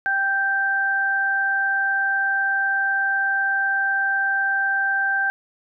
sine tone pair together, 784 / 1568 Hz, G5 / G6, 0 / 0 cents, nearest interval octave, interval 1200 cents, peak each -26 / -19 dBFS, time 0.06-5.3 s, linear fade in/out 0 ms, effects none

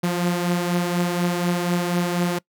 sawtooth beating tone pair, 174.8 / 178.9 Hz, F3 / F3, +2 / +42 cents, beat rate 4.1 Hz, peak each -17 / -23 dBFS, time 0.03-2.39 s, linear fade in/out 10 ms, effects noise-tail reverb RT60 0.1 s tail -24 dB re dry

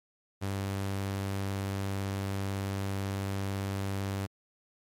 sawtooth tone, 98 Hz, G2, in tune, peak -27 dBFS, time 0.41-4.27 s, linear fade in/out 20 ms, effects MP3 64 kbps

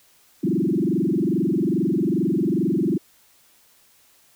sine tone with frequency modulation, 261.6 Hz, C4, in tune, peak -18 dBFS, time 0.43-2.98 s, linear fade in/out 10 ms, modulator 22.4 Hz, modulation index 4.4, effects white hiss -57 dBFS RMS until 4.35 s

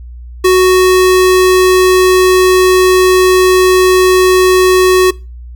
square tone, 370 Hz, F#4, in tune, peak -5 dBFS, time 0.44-5.11 s, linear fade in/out 10 ms, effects noise-tail reverb RT60 0.3 s tail -23 dB re dry + added 60 Hz sine -26 dBFS peak until 5.55 s

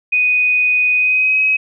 sine tone with pitch glide, 2489 to 2543 Hz, D#7 to D#7, 0 to +37 cents, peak -11 dBFS, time 0.12-1.57 s, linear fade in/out 10 ms, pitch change +37 cents, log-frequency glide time 0.95-1.41 s, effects none

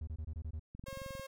triangle tone bursts, 77.9 Hz, D#2, 3 cents sharp, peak -36 dBFS, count 7, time 0.01-0.595 s, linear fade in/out 5 ms, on 63 ms, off 24 ms
click train, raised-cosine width 5 ms, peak -35 dBFS, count 11, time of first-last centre 0.75-1.196 s, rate 22.4 Hz
sawtooth tone, 539 Hz, C#5, 49 cents flat, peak -40 dBFS, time 0.86-1.27 s, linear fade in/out 10 ms
effects none

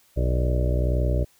harmonic tone with a mistuned harmonic, 61.9 Hz, B1, 5 cents sharp, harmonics 1 / 2 / 3 / 4 / 5 / 6 / 7 / 8 / 9 / 10, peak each -21 / -26 / -37 / -38 / -35 / -35 / -36 / -39 / -32 / -38 dBFS, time 0.16-1.25 s, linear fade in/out 20 ms, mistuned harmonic 9, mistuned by +68 cents, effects white hiss -60 dBFS RMS until 1.39 s

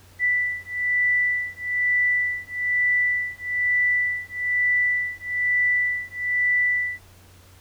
sine beating tone pair, 1975.5 / 1976.6 Hz, B6 / B6, 0 / +1 cents, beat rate 1.1 Hz, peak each -23 dBFS, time 0.19-7 s, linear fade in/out 50 ms, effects added 91 Hz sine -50 dBFS peak until 7.6 s + pink hiss -53 dBFS RMS until 7.6 s

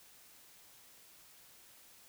silence, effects white hiss -60 dBFS RMS until 2.08 s

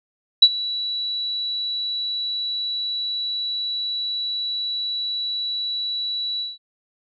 sine tone with ADSR envelope, 3932 Hz, B7, 8 cents flat, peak -4 dBFS, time 0.42-6.58 s, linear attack 7 ms, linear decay 53 ms, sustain -19 dB, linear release 180 ms, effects none

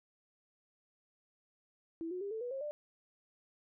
sine tone with pitch steps, 329.6 / 363.6 / 401.1 / 442.5 / 488.2 / 538.5 / 594.1 Hz, E4 / F#4 / G4 / A4 / B4 / C5 / D5, 0 / -30 / +40 / +10 / -20 / +50 / +20 cents, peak -37 dBFS, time 2.01-2.71 s, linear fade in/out 0 ms, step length 100 ms, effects none

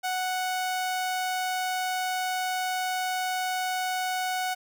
sawtooth tone, 740 Hz, F#5, in tune, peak -23 dBFS, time 0.03-4.55 s, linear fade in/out 20 ms, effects none

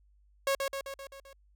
sawtooth tone with echo, 548 Hz, C#5, 20 cents flat, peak -22 dBFS, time 0.47-0.55 s, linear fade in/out 2 ms, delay 130 ms, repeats 6, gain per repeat -4 dB, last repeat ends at 1.33 s, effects added 50 Hz sine -61 dBFS peak until 1.55 s

